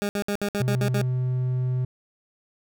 20% pulse tone bursts, 203.7 Hz, G#3, 33 cents flat, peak -19 dBFS, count 8, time 0.02-1.014 s, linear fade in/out 0 ms, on 70 ms, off 62 ms
triangle tone, 127 Hz, B2, 49 cents sharp, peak -20 dBFS, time 0.6-1.85 s, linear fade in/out 5 ms
effects none

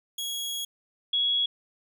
sawtooth / sine tone pair in turn, 3322 / 3341 Hz, G#7 / G#7, 0 / +10 cents, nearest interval unison, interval 10 cents, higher second, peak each -27 / -22 dBFS, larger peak second, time 0.18-0.65 / 1.13-1.46 s, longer first, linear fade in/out 5 ms, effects none

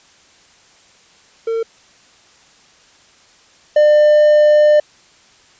triangle tone pair in turn, 454 / 599.8 Hz, A#4 / D5, -46 / +36 cents, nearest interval perfect fourth, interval 482 cents, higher second, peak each -14 / -5 dBFS, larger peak second, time 1.47-1.63 / 3.76-4.8 s, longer second, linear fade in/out 5 ms, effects white hiss -49 dBFS RMS until 5.59 s + resampled to 16000 Hz

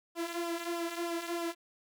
sawtooth tone with flanger, 340 Hz, F4, 46 cents flat, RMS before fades -36 dBFS, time 0.15-1.55 s, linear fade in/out 50 ms, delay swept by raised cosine 0.46 to 3.16 ms, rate 3.2 Hz, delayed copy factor -0.65, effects none

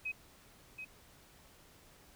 sine tone with echo, 2532 Hz, D#7, 30 cents sharp, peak -35 dBFS, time 0.05-0.12 s, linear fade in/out 10 ms, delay 730 ms, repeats 1, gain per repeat -7 dB, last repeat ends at 0.85 s, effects pink hiss -61 dBFS RMS until 2.15 s

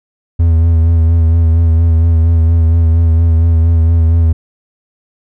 triangle tone with vibrato, 82.41 Hz, E2, in tune, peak -4 dBFS, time 0.39-4.33 s, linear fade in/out 10 ms, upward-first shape sine, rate 4.3 Hz, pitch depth 34 cents each way, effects none

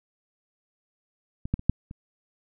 clicks, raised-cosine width 5 ms, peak -20 / -11 / -25 / -6 / -27 dBFS, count 5, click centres 1.455 / 1.54 / 1.594 / 1.696 / 1.911 s, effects none

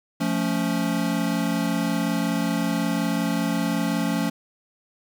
square chord, F augmented, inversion none, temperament equal with one note detuned, 174.61 / 220 / 278.9 Hz, F3 / A3 / C#4, 0 / 0 / +11 cents, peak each -27 dBFS, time 0.2-4.3 s, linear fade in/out 10 ms, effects 9-bit

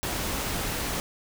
pink noise, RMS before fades -30 dBFS, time 0.03-1 s, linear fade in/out 0 ms, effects none

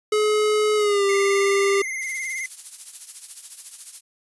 square tone with pitch glide, 424.9 to 396.4 Hz, G#4 to G4, +40 to +19 cents, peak -18 dBFS, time 0.12-1.82 s, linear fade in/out 5 ms, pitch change -121 cents, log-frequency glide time 0.76-1.05 s
square tone with vibrato, 2093 Hz, C7, in tune, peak -27 dBFS, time 1.09-2.46 s, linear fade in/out 2 ms, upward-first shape sine, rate 19 Hz, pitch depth 57 cents each way
violet noise with tremolo, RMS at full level -30 dBFS, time 2.01-4.01 s, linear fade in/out 20 ms, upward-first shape triangle, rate 14 Hz, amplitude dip 75%
effects resampled to 24000 Hz

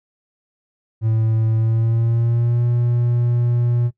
triangle tone with pitch glide, 111.4 to 120.09 Hz, A2 to B2, +22 to -48 cents, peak -13 dBFS, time 1.01-3.91 s, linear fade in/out 50 ms, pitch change +130 cents, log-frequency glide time 1.55-2.64 s, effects noise-tail reverb RT60 0.1 s tail -19 dB re dry

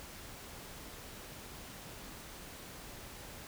silence, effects pink hiss -49 dBFS RMS until 3.47 s

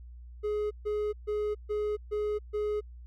triangle tone bursts, 420 Hz, G#4, 19 cents sharp, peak -26 dBFS, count 6, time 0.43-2.81 s, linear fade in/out 20 ms, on 280 ms, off 140 ms, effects added 60 Hz sine -44 dBFS peak until 3.06 s

